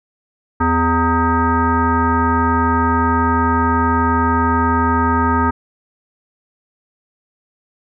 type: tone with frequency modulation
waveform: sine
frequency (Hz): 587.3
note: D5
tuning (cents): 0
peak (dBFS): -12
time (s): 0.6-5.51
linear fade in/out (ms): 10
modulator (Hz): 334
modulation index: 2.5
effects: none